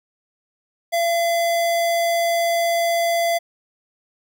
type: tone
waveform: square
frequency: 679 Hz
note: F5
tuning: 49 cents flat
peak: -18 dBFS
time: 0.92-3.39 s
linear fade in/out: 20 ms
effects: none